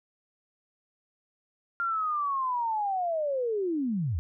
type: linear sweep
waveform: sine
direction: down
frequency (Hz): 1397 to 69.3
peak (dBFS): -26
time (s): 1.8-4.19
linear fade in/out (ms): 0
effects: none